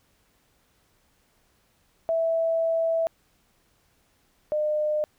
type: tone pair in turn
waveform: sine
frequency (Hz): 657 / 606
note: E5 / D#5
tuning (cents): -6 / -46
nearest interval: minor second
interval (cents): 140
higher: first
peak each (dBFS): -21 / -22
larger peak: first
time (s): 2.09-3.07 / 4.52-5.04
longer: first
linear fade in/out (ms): 0
effects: pink hiss -66 dBFS RMS until 5.18 s